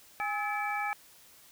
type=tone cluster; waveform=sine; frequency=822 / 1287 / 1716 / 2312 Hz; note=G#5 / E6 / A6 / D7; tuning=-18 / -42 / -44 / -28 cents; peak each=-33 / -37 / -38 / -36 dBFS; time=0.2-0.93 s; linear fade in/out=0 ms; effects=white hiss -57 dBFS RMS until 1.51 s